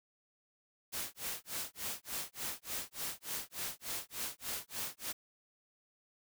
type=noise with tremolo; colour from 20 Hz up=white; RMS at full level=-38 dBFS; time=0.92-5.13 s; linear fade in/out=20 ms; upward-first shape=sine; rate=3.4 Hz; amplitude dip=100%; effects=none